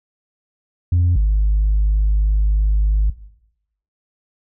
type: tone pair in turn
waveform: sine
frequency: 87.5 / 51.54 Hz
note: F2 / G#1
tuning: +4 / -12 cents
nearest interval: major sixth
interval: 916 cents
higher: first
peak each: -10 dBFS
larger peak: neither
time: 0.92-1.16 / 1.16-3.1 s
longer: second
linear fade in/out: 5 ms
effects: noise-tail reverb RT60 0.8 s tail -18 dB re dry + tanh soft clip ceiling -10 dBFS